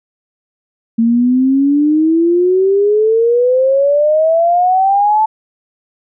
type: exponential sweep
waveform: sine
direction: up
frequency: 225.9 to 880 Hz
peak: -8 dBFS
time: 0.98-5.26 s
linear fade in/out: 10 ms
effects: none